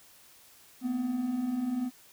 triangle tone pair together, 231 / 251.6 Hz, A#3 / B3, -16 / +32 cents, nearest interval minor second, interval 148 cents, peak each -35 / -27 dBFS, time 0.81-1.91 s, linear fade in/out 50 ms, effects white hiss -57 dBFS RMS until 2.12 s

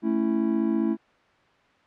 triangle chord, A major, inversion none, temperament just, 220 / 275 / 330 Hz, A3 / C#4 / E4, 0 / -14 / +2 cents, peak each -23 / -27 / -23 dBFS, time 0.02-0.97 s, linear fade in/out 50 ms, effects white hiss -59 dBFS RMS until 1.86 s + low-pass 2000 Hz 12 dB/octave

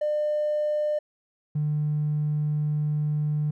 triangle tone pair in turn, 600 / 150 Hz, D5 / D3, +37 / +37 cents, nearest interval 2 octaves, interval 2400 cents, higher first, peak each -19 dBFS, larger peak neither, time 0.01-0.99 / 1.55-3.51 s, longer second, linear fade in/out 10 ms, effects tanh soft clip ceiling -20 dBFS

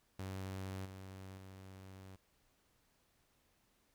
sawtooth tone with level steps, 95.3 Hz, G2, 48 cents flat, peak -38 / -45 / -48 dBFS, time 0.19-2.16 s, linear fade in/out 5 ms, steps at 0.85 / 1.37 s, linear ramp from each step 10 ms, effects pink hiss -75 dBFS RMS until 3.94 s

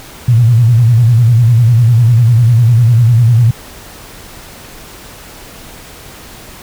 sine tone with vibrato, 117 Hz, A#2, 7 cents sharp, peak -4 dBFS, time 0.28-3.51 s, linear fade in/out 5 ms, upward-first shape square, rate 10 Hz, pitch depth 84 cents each way, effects pink hiss -33 dBFS RMS until 6.62 s

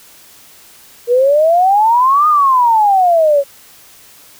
sine exponential two-way sweep, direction up then down, 469.7 to 1243 to 547 Hz, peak -7 dBFS, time 1.07-3.44 s, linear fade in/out 50 ms, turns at 2.28 s, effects white hiss -42 dBFS RMS until 4.39 s

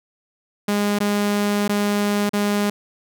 sawtooth tone with dropouts, 205.2 Hz, G#3, 21 cents flat, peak -14 dBFS, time 0.68-2.7 s, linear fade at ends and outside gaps 5 ms, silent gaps 0.988-1.003 / 1.68-1.692 / 2.294-2.333 s, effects none

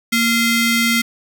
sawtooth ring-modulated tone, 1149 Hz, D6, 38 cents flat, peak -7 dBFS, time 0.12-1.02 s, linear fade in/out 10 ms, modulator 917 Hz, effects none

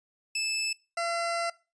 20% pulse tone pair in turn, 2623 / 680.1 Hz, E7 / F5, -9 / -46 cents, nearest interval octave + major seventh, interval 2337 cents, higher first, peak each -23 dBFS, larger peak neither, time 0.35-0.73 / 0.97-1.5 s, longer second, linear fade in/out 5 ms, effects noise-tail reverb RT60 0.3 s tail -21 dB re dry + resampled to 22050 Hz

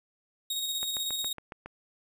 sawtooth tone with tremolo, 3757 Hz, A#7, 13 cents sharp, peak -26 dBFS, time 0.5-1.33 s, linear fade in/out 5 ms, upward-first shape square, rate 16 Hz, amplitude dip 30%
click train, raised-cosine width 0.5 ms, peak -25 dBFS, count 7, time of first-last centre 0.83-1.66 s, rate 7.23 Hz
effects none

